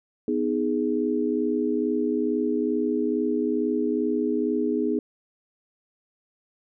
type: chord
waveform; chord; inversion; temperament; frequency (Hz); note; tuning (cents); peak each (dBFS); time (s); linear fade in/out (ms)
sine; G# minor; first; just; 249.2 / 311.5 / 415.3; B3 / D#4 / G#4; +16 / +2 / 0; -26; 0.28-4.99; 2
effects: none